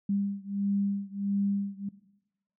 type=beating tone pair; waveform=sine; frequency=199.2 / 200.7 Hz; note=G3 / G3; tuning=+28 / +41 cents; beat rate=1.5 Hz; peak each=-30 / -31 dBFS; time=0.09-1.89 s; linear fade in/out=5 ms; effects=noise-tail reverb RT60 0.9 s tail -17 dB re dry